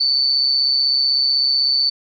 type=tone with amplitude modulation; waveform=sine; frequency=4514 Hz; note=C#8; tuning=31 cents sharp; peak=-11 dBFS; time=0-1.9 s; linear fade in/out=10 ms; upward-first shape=sine; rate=136 Hz; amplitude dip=65%; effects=none